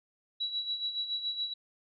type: tone with tremolo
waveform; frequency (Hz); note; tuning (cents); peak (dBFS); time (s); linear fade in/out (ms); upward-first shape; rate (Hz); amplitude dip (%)
sine; 3911; B7; -18; -29; 0.4-1.54; 10; sine; 7.1; 65
effects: none